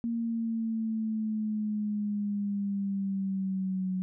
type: exponential sweep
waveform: sine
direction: down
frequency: 233.1 to 185 Hz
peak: -28 dBFS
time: 0.04-4.02 s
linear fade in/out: 0 ms
effects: none